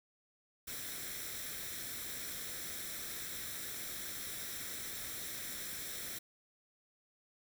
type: noise with comb filter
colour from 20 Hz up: white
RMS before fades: -43 dBFS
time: 0.67-6.19 s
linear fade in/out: 10 ms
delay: 0.53 ms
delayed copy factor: +0.6
effects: none